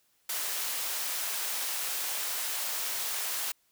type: high-pass noise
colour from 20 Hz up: white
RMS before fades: -33 dBFS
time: 0.29-3.52 s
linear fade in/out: 5 ms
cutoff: 580 Hz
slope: 12 dB/octave
effects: white hiss -70 dBFS RMS until 3.71 s